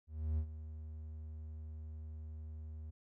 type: tone with ADSR envelope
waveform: triangle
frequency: 77.78 Hz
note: D#2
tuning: in tune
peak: -29 dBFS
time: 0.07-2.91 s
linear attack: 310 ms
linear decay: 76 ms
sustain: -13 dB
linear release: 13 ms
effects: none